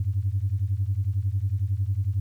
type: beating tone pair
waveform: sine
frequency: 92.5 / 103.5 Hz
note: F#2 / G#2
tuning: 0 / -5 cents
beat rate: 11 Hz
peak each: -25 dBFS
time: 0-2.2 s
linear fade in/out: 5 ms
effects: tanh soft clip ceiling -15 dBFS + 10-bit